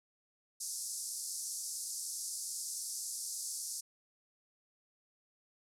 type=band-pass noise; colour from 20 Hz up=white; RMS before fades=-41 dBFS; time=0.6-3.81 s; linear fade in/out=10 ms; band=4900 to 11000 Hz; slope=48 dB/octave; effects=none